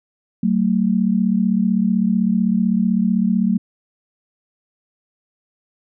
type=tone pair together; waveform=sine; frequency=189.12 / 224.9 Hz; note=F#3 / A3; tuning=+38 / +38 cents; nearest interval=minor third; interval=300 cents; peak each=-17 dBFS; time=0.43-3.58 s; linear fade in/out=5 ms; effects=none